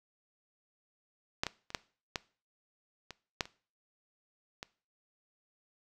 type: clicks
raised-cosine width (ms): 0.2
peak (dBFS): -12 / -16 / -28 / -14 / -15 / -26 / -12 / -30 / -23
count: 9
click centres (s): 1.435 / 1.467 / 1.704 / 1.748 / 2.158 / 3.107 / 3.408 / 3.455 / 4.629
effects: noise-tail reverb RT60 0.4 s tail -20 dB re dry